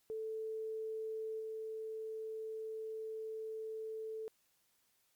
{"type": "tone with level steps", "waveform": "sine", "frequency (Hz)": 440, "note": "A4", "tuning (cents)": 0, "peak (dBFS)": [-38, -40], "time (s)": [0.1, 4.28], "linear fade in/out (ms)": 0, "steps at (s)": 1.39, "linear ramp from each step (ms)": 20, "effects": ["white hiss -75 dBFS RMS until 5.15 s", "MP3 96 kbps"]}